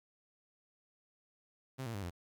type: tone with pitch steps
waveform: sawtooth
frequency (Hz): 131.9 / 114.83 / 99.96 / 87.02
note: C3 / A#2 / G2 / F2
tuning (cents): +14 / -26 / +34 / -6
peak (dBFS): -35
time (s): 1.78-2.108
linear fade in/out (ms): 20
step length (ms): 82
effects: 12-bit